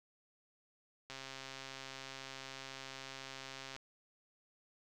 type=click train; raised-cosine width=0.2 ms; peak=-29 dBFS; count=358; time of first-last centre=1.1-3.764 s; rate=134 Hz; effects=none